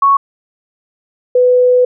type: tone pair in turn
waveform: sine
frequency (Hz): 1108.7 / 498.2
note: C#6 / B4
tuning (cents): 0 / +15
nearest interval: octave + major second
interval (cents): 1385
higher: first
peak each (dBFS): -6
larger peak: neither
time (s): 0.02-0.17 / 1.35-1.85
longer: second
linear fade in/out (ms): 5
effects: none